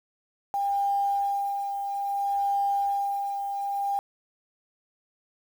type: tone with tremolo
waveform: sine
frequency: 800 Hz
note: G5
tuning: 35 cents sharp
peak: -22 dBFS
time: 0.54-3.99 s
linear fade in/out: 0 ms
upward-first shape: sine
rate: 0.6 Hz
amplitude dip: 50%
effects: 8-bit